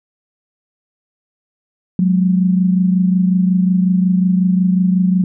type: tone pair together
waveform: sine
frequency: 182.6 / 208.1 Hz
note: F#3 / G#3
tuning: -23 / +4 cents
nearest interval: major second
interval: 227 cents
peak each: -11 / -19 dBFS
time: 1.99-5.24 s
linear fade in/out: 2 ms
effects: none